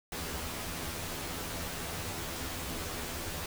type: noise with comb filter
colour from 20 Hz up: pink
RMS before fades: -38 dBFS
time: 0.12-3.46 s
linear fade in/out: 2 ms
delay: 12 ms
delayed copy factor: +0.85
effects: none